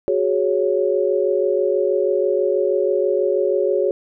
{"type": "chord", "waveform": "sine", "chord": "F# suspended second", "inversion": "none", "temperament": "just", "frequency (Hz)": [370, 416.2, 555], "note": ["F#4", "G#4", "C#5"], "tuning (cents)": [0, 4, 2], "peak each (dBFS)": -20, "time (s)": [0.08, 3.91], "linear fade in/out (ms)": 0, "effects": []}